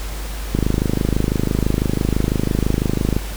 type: click train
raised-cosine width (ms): 3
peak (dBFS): -4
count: 69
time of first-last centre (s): 0.55-3.165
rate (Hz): 26
effects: added 50 Hz sine -25 dBFS peak until 3.36 s + pink hiss -33 dBFS RMS until 3.36 s